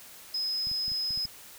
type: tone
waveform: sine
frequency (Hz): 5080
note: D#8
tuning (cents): +35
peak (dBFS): -28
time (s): 0.34-1.26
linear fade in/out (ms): 5
type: clicks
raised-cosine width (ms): 5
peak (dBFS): -34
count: 7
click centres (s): 0.671 / 0.715 / 0.881 / 0.918 / 1.107 / 1.175 / 1.253
effects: white hiss -49 dBFS RMS until 1.58 s